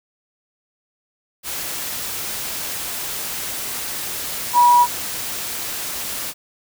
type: tone in noise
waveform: sine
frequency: 968 Hz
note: B5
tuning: 35 cents flat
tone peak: -9 dBFS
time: 4.53-4.87 s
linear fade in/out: 50 ms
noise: white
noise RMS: -27 dBFS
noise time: 1.43-6.34 s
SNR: +15 dB
effects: none